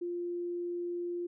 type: tone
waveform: sine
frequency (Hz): 349.2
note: F4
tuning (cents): 0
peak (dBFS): -33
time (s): 0.01-1.27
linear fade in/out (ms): 10
effects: none